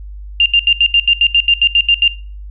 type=tone bursts; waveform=sine; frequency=2794 Hz; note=F7; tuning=in tune; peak=-6 dBFS; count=13; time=0.4-2.079 s; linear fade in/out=2 ms; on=59 ms; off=76 ms; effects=noise-tail reverb RT60 0.4 s tail -19 dB re dry + added 50 Hz sine -27 dBFS peak until 2.5 s